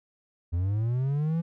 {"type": "linear sweep", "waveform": "triangle", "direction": "up", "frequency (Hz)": [82.41, 170], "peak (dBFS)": -22, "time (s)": [0.52, 1.42], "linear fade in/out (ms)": 20, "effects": []}